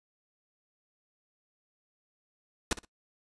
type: noise with echo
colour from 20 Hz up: pink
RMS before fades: -27 dBFS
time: 2.71-2.73 s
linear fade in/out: 2 ms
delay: 60 ms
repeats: 2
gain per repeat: -14 dB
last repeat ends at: 2.85 s
effects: noise-tail reverb RT60 0.1 s tail -19 dB re dry + resampled to 22050 Hz